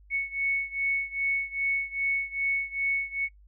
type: beating tone pair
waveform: sine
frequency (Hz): 2212 / 2214.5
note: C#7 / C#7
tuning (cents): -4 / -2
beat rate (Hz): 2.5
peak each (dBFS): -28 / -30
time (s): 0.1-3.29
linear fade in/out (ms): 50
effects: noise-tail reverb RT60 0.1 s tail -24 dB re dry + added 50 Hz sine -52 dBFS peak until 3.47 s